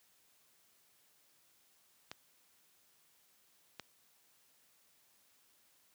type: clicks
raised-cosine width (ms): 0.2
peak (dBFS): -26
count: 2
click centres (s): 2.115 / 3.797
effects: white hiss -70 dBFS RMS until 5.94 s + high-pass 80 Hz 12 dB/octave